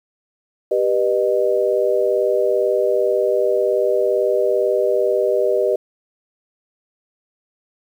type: chord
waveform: sine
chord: G augmented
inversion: none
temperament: just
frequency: 392 / 490 / 612.5 Hz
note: G4 / B4 / D#5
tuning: 0 / -14 / -27 cents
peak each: -19 dBFS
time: 0.71-5.76 s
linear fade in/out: 5 ms
effects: 8-bit